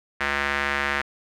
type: tone with band-pass filter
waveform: square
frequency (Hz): 70.6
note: C#2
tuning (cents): +32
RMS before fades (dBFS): -25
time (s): 0.2-1.02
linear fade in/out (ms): 10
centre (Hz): 1800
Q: 2.3
effects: none